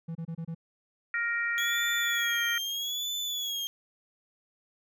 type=tone bursts; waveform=triangle; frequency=164.81 Hz; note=E3; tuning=in tune; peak=-31 dBFS; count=5; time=0.08-0.548 s; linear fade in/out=10 ms; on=72 ms; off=27 ms
type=harmonic tone; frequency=468.4 Hz; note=A#4; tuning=8 cents sharp; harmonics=3 / 4 / 5; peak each=-32 / -29 / -37 dBFS; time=1.14-2.58 s; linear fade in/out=2 ms
type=tone with vibrato; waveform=35% pulse; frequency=3335 Hz; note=G#7; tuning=7 cents sharp; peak=-29 dBFS; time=1.58-3.67 s; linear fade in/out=0 ms; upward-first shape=sine; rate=0.79 Hz; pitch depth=87 cents each way
effects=none